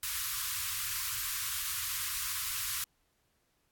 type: band-stop noise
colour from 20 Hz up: white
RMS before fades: -35 dBFS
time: 0.03-2.84 s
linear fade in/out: 2 ms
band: 120 to 1000 Hz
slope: 96 dB/octave
effects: pink hiss -75 dBFS RMS until 3.71 s + AAC 64 kbps